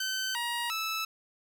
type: tone with pitch steps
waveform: 15% pulse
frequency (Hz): 1533 / 949 / 1311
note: G6 / A#5 / E6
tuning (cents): -39 / +31 / -10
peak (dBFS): -24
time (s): 0-1.05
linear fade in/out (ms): 5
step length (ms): 350
effects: none